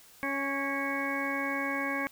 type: harmonic tone with a mistuned harmonic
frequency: 277.2 Hz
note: C#4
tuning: in tune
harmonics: 1 / 2 / 3 / 4 / 6 / 7 / 8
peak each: -35 / -38 / -41 / -37 / -36 / -41 / -35 dBFS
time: 0.23-2.07 s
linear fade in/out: 0 ms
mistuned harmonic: 6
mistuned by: -22 cents
effects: white hiss -56 dBFS RMS until 2.11 s